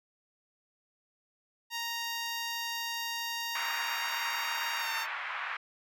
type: tone with pitch glide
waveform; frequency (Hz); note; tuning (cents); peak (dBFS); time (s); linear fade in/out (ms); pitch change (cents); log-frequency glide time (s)
10% pulse; 932.3 to 908.4; A#5 to A#5; 0 to -45; -25; 1.7-5.07; 50; -45; 4.78-4.9
type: band-pass noise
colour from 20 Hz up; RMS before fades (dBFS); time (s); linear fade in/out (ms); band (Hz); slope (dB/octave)
white; -37; 3.55-5.57; 5; 910 to 2200; 24
effects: none